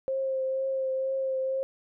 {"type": "tone with vibrato", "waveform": "sine", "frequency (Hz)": 530, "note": "C5", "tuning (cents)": 22, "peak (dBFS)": -26, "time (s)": [0.08, 1.63], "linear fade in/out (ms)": 0, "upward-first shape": "triangle", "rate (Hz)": 2.1, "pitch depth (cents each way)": 20, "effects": []}